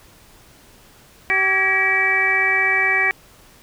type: harmonic tone with a mistuned harmonic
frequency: 383.5 Hz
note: G4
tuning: 38 cents flat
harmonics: 1 / 2 / 3 / 4 / 5 / 6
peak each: -29 / -27 / -29 / -25 / -19 / -18 dBFS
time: 1.3-3.11 s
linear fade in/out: 0 ms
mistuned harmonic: 4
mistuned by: +130 cents
effects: pink hiss -49 dBFS RMS until 3.62 s